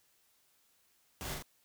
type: noise with echo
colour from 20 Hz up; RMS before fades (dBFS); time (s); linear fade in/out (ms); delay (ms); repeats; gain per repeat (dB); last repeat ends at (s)
pink; -42; 1.21-1.34; 0; 42; 2; -2; 1.424
effects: white hiss -71 dBFS RMS until 1.64 s